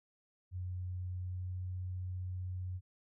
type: tone with pitch glide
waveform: sine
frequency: 90.9 to 91.53 Hz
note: F#2 to F#2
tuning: -30 to -18 cents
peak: -37 dBFS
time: 0.51-2.81 s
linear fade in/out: 50 ms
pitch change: +12 cents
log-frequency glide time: 1.17-1.61 s
effects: none